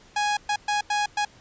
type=tone bursts at uneven times; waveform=sawtooth; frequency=830 Hz; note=G#5; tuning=1 cent flat; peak=-18 dBFS; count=5; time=0.16-0.37 / 0.49-0.56 / 0.68-0.81 / 0.9-1.06 / 1.17-1.25 s; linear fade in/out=5 ms; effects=pink hiss -53 dBFS RMS until 1.4 s + resampled to 16000 Hz